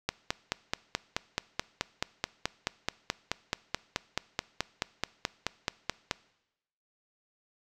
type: click train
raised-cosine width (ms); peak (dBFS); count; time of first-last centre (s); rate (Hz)
0.2; -10; 29; 0.09-6.112; 4.65
effects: noise-tail reverb RT60 0.9 s tail -21 dB re dry